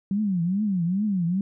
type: tone with vibrato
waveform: sine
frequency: 189.5 Hz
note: F#3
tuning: 42 cents sharp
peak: -21 dBFS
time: 0.11-1.41 s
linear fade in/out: 2 ms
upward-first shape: triangle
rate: 2.4 Hz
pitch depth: 250 cents each way
effects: none